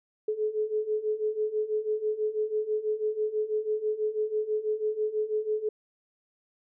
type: beating tone pair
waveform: sine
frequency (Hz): 425.2 / 431.3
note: G#4 / A4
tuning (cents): +41 / -35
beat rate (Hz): 6.1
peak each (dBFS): -31 / -28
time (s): 0.28-5.69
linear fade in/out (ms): 5
effects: none